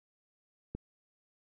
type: click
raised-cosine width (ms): 3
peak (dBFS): -25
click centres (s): 0.75
effects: none